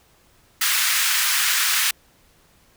pink high-pass noise, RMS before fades -20 dBFS, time 0.61-1.91 s, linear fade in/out 5 ms, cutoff 1400 Hz, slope 24 dB/octave, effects pink hiss -57 dBFS RMS until 2.76 s

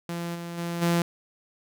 sawtooth tone with level steps, 170.9 Hz, F3, 37 cents flat, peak -26 / -30 / -25 / -17 dBFS, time 0.09-1.02 s, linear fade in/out 2 ms, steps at 0.34 / 0.57 / 0.81 s, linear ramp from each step 20 ms, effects none

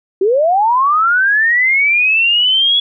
sine linear sweep, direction up, 363.4 to 3386 Hz, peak -9 dBFS, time 0.21-2.8 s, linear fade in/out 5 ms, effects none

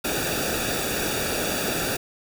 pink noise with comb filter, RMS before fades -26 dBFS, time 0.04-1.97 s, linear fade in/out 10 ms, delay 0.96 ms, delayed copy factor -0.75, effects none

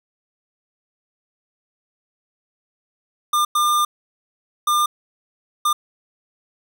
square tone bursts at uneven times, 1201 Hz, D6, 38 cents sharp, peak -16 dBFS, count 4, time 3.33-3.45 / 3.55-3.85 / 4.67-4.86 / 5.65-5.73 s, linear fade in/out 5 ms, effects none

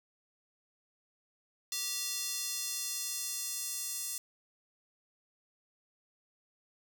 square tone with high-pass filter sweep, 389.4 Hz, G4, 12 cents flat, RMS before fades -37 dBFS, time 1.72-4.18 s, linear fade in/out 2 ms, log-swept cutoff 4800 to 7300 Hz, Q 1.2, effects none

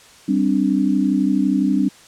sine chord, G suspended fourth, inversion none, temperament equal, 196 / 261.6 / 293.7 Hz, G3 / C4 / D4, 0 / 0 / 0 cents, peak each -19 dBFS, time 0.28-1.89 s, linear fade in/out 10 ms, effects white hiss -46 dBFS RMS until 2.07 s + low-pass 8000 Hz 12 dB/octave

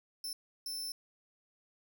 sawtooth tone bursts at uneven times, 5320 Hz, E8, 15 cents sharp, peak -35 dBFS, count 2, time 0.24-0.33 / 0.66-0.92 s, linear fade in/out 2 ms, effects none

